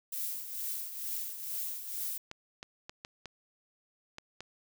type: noise with tremolo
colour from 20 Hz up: violet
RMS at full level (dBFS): -35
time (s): 0.12-2.18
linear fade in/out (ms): 5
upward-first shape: triangle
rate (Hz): 2.2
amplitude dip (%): 65
type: clicks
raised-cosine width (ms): 0.2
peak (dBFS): -25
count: 7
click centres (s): 2.314 / 2.629 / 2.895 / 3.049 / 3.257 / 4.184 / 4.406
effects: none